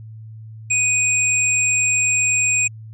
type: tone pair together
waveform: sine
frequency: 2489 / 7459 Hz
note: D#7 / A#8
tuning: 0 / 0 cents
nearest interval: octave + perfect fifth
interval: 1900 cents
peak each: -18 dBFS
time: 0.7-2.68 s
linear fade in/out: 10 ms
effects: added 110 Hz sine -34 dBFS peak until 2.93 s